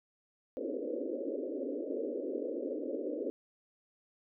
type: band-pass noise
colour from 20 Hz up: white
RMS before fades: -37 dBFS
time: 0.57-3.3 s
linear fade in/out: 0 ms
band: 250 to 570 Hz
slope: 96 dB/octave
effects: none

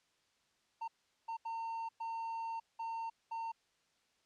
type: tone bursts at uneven times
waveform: triangle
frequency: 910 Hz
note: A#5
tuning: 42 cents flat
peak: -36 dBFS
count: 6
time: 0.81-0.88 / 1.28-1.37 / 1.45-1.89 / 2-2.6 / 2.79-3.1 / 3.31-3.52 s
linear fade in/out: 10 ms
effects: white hiss -75 dBFS RMS until 4.25 s + low-pass 6000 Hz 12 dB/octave

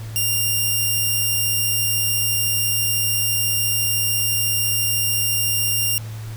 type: tone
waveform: 5% pulse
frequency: 2794 Hz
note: F7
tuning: in tune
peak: -9 dBFS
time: 0.16-5.98 s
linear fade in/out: 0 ms
effects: added 110 Hz sine -29 dBFS peak until 6.36 s + pink hiss -42 dBFS RMS until 6.36 s

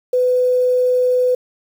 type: tone with quantisation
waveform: sine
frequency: 501 Hz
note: B4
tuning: 25 cents sharp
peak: -12 dBFS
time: 0.13-1.35 s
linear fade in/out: 5 ms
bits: 7
effects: none

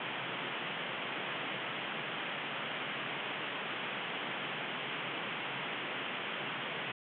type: band-pass noise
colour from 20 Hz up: white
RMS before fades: -39 dBFS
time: 0-6.92 s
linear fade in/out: 5 ms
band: 120 to 3300 Hz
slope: 96 dB/octave
effects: none

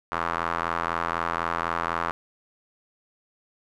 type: tone with band-pass filter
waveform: square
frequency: 42 Hz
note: E1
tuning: 33 cents sharp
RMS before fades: -28 dBFS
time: 0.12-2.11 s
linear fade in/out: 0 ms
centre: 1200 Hz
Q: 2.7
effects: none

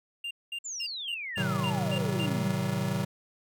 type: tone bursts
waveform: triangle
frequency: 2794 Hz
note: F7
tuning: in tune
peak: -31 dBFS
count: 8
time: 0.24-2.262 s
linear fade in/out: 5 ms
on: 69 ms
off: 210 ms
type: exponential sweep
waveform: sine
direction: down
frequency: 7459 to 178.6 Hz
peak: -34 dBFS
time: 0.64-2.52 s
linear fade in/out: 20 ms
type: chord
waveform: square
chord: A diminished seventh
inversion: none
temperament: just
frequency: 110 / 132 / 158.4 / 190.08 Hz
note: A2 / C3 / Eb3 / Gb3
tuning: 0 / +16 / +31 / +47 cents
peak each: -36 / -34 / -35 / -32 dBFS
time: 1.37-3.05 s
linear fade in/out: 10 ms
effects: none

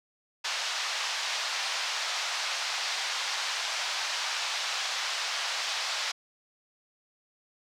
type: band-pass noise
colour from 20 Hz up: white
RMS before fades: -32 dBFS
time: 0.44-6.12 s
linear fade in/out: 10 ms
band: 690 to 5500 Hz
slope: 24 dB/octave
effects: none

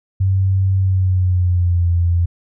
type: tone with pitch glide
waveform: sine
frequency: 95.6 to 86.16 Hz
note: G2 to F2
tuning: -43 to -23 cents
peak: -12 dBFS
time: 0.2-2.26 s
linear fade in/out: 10 ms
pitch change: -180 cents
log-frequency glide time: 0.78-1.89 s
effects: none

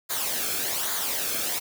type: noise with flanger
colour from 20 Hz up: white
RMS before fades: -28 dBFS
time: 0.09-1.6 s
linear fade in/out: 20 ms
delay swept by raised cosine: 0.36 to 1.06 ms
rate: 1.2 Hz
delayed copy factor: -0.6
effects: none

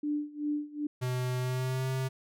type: tone with tremolo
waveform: sine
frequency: 295.9 Hz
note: D4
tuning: 13 cents sharp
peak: -27 dBFS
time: 0.03-0.87 s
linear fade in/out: 5 ms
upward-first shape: sine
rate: 2.6 Hz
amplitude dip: 90%
type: tone with pitch glide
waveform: square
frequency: 126.2 to 131.33 Hz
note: B2 to C3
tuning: +38 to +7 cents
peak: -30 dBFS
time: 1.01-2.09 s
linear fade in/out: 20 ms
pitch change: +69 cents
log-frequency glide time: 1.39-1.89 s
effects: none

